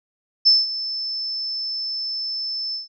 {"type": "tone with ADSR envelope", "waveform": "sine", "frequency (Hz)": 5274, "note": "E8", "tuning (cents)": 0, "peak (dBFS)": -9, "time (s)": [0.45, 2.88], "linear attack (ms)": 21, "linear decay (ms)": 190, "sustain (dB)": -15, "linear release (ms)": 140, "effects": []}